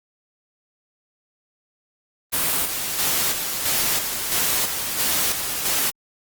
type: noise with tremolo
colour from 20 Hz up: white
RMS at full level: -21 dBFS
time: 2.32-5.91 s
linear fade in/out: 20 ms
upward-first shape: square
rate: 1.5 Hz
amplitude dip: 45%
effects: Opus 32 kbps

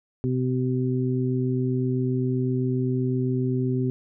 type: harmonic tone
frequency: 127.7 Hz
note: C3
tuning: 42 cents flat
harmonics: 1 / 2 / 3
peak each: -24 / -26 / -29 dBFS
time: 0.24-3.9 s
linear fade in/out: 0 ms
effects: none

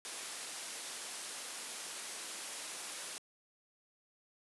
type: low-pass noise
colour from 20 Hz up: white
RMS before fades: -45 dBFS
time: 0.05-3.18 s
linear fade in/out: 0 ms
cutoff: 11000 Hz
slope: 96 dB/octave
effects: high-pass 300 Hz 12 dB/octave

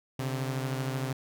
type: beating tone pair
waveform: sawtooth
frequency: 130.81 / 143.81 Hz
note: C3 / D3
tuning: 0 / -36 cents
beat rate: 13 Hz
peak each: -27 / -33 dBFS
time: 0.19-1.13 s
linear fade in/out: 5 ms
effects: none

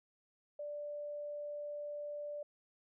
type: tone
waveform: sine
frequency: 587.3 Hz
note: D5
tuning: in tune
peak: -40 dBFS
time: 0.59-2.43 s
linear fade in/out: 5 ms
effects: none

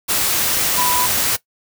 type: tone in noise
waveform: sine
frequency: 988 Hz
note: B5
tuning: in tune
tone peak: -19 dBFS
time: 0.77-1.07 s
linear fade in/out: 20 ms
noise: white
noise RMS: -18 dBFS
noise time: 0.08-1.37 s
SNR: -4 dB
effects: noise-tail reverb RT60 0.1 s tail -18 dB re dry

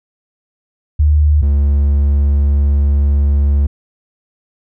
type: tone pair in turn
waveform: sine / triangle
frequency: 74.8 / 71.09 Hz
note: D2 / C#2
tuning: +32 / +44 cents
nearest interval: minor second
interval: 88 cents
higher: first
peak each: -7 dBFS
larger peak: neither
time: 0.99-1.42 / 1.42-3.67 s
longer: second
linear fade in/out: 10 ms
effects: none

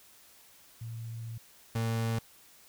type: tone pair in turn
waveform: sine / 35% pulse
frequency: 114.3 / 113.86 Hz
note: A#2 / A#2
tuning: -34 / -40 cents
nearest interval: unison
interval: 6 cents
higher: first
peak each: -37 / -27 dBFS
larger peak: second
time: 0.81-1.38 / 1.75-2.19 s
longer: first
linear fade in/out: 5 ms
effects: white hiss -58 dBFS RMS until 2.68 s

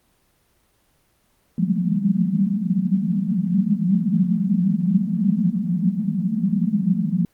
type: band-pass noise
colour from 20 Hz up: pink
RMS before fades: -20 dBFS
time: 1.58-7.25 s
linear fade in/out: 2 ms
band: 170 to 220 Hz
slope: 96 dB/octave
effects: pink hiss -63 dBFS RMS until 7.33 s + Opus 24 kbps

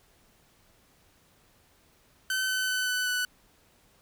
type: tone with pitch steps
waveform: sawtooth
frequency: 1528 / 1518.3 / 1508.7 / 1499.1 / 1489.7 Hz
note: G6 / F#6 / F#6 / F#6 / F#6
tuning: -45 / +44 / +33 / +22 / +11 cents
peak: -23 dBFS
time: 2.3-3.25 s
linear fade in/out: 2 ms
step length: 190 ms
effects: pink hiss -63 dBFS RMS until 4.01 s

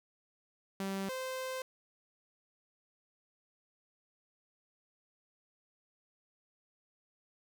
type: tone pair in turn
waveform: sawtooth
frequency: 194.3 / 518.7 Hz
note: G3 / C5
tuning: -15 / -15 cents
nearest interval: octave + perfect fourth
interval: 1700 cents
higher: second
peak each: -31 / -33 dBFS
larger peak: first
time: 0.8-1.09 / 1.09-1.62 s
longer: second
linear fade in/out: 2 ms
effects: none

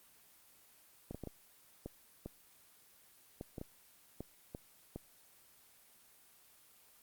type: clicks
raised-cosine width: 2 ms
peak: -29 dBFS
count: 12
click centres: 1.11 / 1.146 / 1.237 / 1.273 / 1.86 / 2.26 / 3.411 / 3.582 / 3.614 / 4.206 / 4.549 / 4.96 s
effects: white hiss -64 dBFS RMS until 7.02 s + Opus 24 kbps

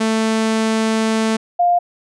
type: tone pair in turn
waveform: sawtooth / sine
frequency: 221.4 / 702.9 Hz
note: A3 / F5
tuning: +11 / +11 cents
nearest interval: octave + minor sixth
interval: 2000 cents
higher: second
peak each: -11 dBFS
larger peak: neither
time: 0-1.37 / 1.59-1.79 s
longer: first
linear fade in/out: 10 ms
effects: resampled to 22050 Hz

